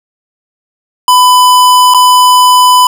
square tone with dropouts, 1000 Hz, B5, 21 cents sharp, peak -3 dBFS, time 1.08-2.87 s, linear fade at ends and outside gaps 2 ms, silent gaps 1.939-1.945 s, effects none

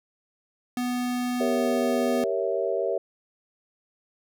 square tone, 246.9 Hz, B3, in tune, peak -26 dBFS, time 0.77-2.24 s, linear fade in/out 2 ms
sine chord, G diminished seventh, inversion none, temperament equal with one note detuned, 390.2 / 466.2 / 554.4 / 659.3 Hz, G4 / Bb4 / Db5 / Fb5, -8 / 0 / 0 / 0 cents, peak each -29 dBFS, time 1.4-2.98 s, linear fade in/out 5 ms
effects none

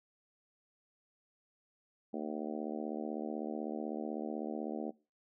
harmonic tone, 76 Hz, D#2, 40 cents flat, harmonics 3 / 4 / 5 / 6 / 7 / 8 / 9 / 10, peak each -40 / -42 / -44 / -46 / -47 / -48 / -49 / -50 dBFS, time 2.13-4.91 s, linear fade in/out 10 ms, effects noise-tail reverb RT60 0.3 s tail -21 dB re dry

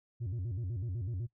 sine tone with vibrato, 103.83 Hz, G#2, in tune, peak -31 dBFS, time 0.2-1.27 s, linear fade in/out 20 ms, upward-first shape square, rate 8 Hz, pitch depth 230 cents each way, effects noise-tail reverb RT60 0.1 s tail -20 dB re dry + tanh soft clip ceiling -33 dBFS

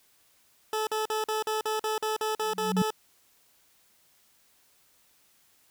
20% pulse tone bursts, 433.6 Hz, A4, 25 cents flat, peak -22 dBFS, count 12, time 0.73-2.905 s, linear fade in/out 2 ms, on 140 ms, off 45 ms
sine tone with exponential growth, 186.4 Hz, F#3, 13 cents sharp, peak -19 dBFS, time 2.41-2.82 s, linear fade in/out 2 ms, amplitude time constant 88 ms
effects white hiss -64 dBFS RMS until 5.7 s

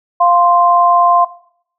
sine tone pair together, 699 / 1044.8 Hz, F5 / C6, +1 / -3 cents, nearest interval perfect fifth, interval 696 cents, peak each -10 dBFS, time 0.2-1.25 s, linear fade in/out 10 ms, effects noise-tail reverb RT60 0.6 s tail -17 dB re dry

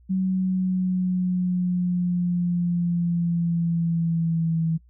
sine linear sweep, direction down, 188.5 to 162.2 Hz, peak -20 dBFS, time 0.09-4.78 s, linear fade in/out 20 ms, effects noise-tail reverb RT60 0.1 s tail -26 dB re dry + added 60 Hz sine -51 dBFS peak until 4.89 s

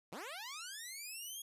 10% pulse linear sweep, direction up, 138.59 to 3322 Hz, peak -36 dBFS, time 0.12-1.42 s, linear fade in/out 5 ms, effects resampled to 32000 Hz

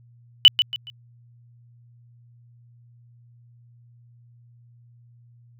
sine tone with echo, 2977 Hz, F#7, 10 cents sharp, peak -5 dBFS, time 0.45-0.48 s, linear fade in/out 0 ms, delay 140 ms, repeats 3, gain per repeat -10 dB, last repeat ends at 0.9 s, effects added 119 Hz sine -50 dBFS peak until 5.59 s

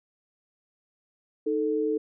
sine tone pair together, 310.7 / 439.9 Hz, D#4 / A4, -2 / 0 cents, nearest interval tritone, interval 602 cents, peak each -28 / -25 dBFS, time 1.46-1.98 s, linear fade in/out 10 ms, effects none

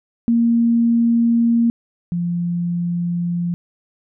sine tone pair in turn, 233.1 / 173.27 Hz, A#3 / F3, 0 / -13 cents, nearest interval perfect fourth, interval 513 cents, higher first, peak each -12 / -18 dBFS, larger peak first, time 0.28-1.7 / 2.12-3.54 s, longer neither, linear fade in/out 0 ms, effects none

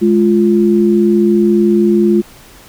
sine tone pair together, 209.9 / 347.9 Hz, G#3 / F4, +19 / -7 cents, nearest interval major sixth, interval 874 cents, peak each -10 dBFS, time 0.01-2.22 s, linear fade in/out 20 ms, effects pink hiss -40 dBFS RMS until 2.68 s

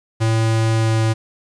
square tone with pitch glide, 112.2 to 111.49 Hz, A2 to A2, +34 to +23 cents, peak -15 dBFS, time 0.2-1.14 s, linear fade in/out 20 ms, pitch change -11 cents, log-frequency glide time 0.73-1 s, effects resampled to 22050 Hz + 8-bit

